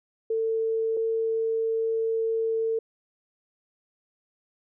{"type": "tone pair in turn", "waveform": "sine", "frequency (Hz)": [447.8, 449.6], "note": ["A4", "A4"], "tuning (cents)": [30, 37], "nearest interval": "unison", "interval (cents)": 7, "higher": "second", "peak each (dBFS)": [-23, -23], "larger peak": "neither", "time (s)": [[0.3, 0.97], [0.97, 2.79]], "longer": "second", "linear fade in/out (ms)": 5, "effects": []}